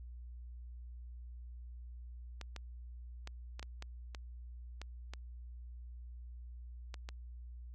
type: clicks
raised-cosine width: 0.2 ms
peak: -28 dBFS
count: 11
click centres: 2.413 / 2.563 / 3.274 / 3.595 / 3.628 / 3.824 / 4.148 / 4.816 / 5.136 / 6.942 / 7.089 s
effects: added 60 Hz sine -46 dBFS peak until 7.74 s